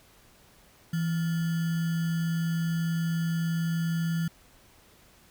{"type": "tone with sample-and-hold", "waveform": "sine", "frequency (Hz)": 165.8, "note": "E3", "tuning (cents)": 10, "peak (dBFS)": -25, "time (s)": [0.93, 4.28], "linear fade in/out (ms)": 5, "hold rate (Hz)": 1575, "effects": ["pink hiss -58 dBFS RMS until 5.3 s"]}